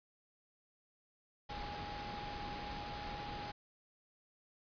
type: tone in noise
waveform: sine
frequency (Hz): 825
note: G#5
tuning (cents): -12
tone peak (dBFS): -45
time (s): 1.49-3.52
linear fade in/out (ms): 10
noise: pink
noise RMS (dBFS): -45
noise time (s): 1.49-3.52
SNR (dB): -3
effects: resampled to 11025 Hz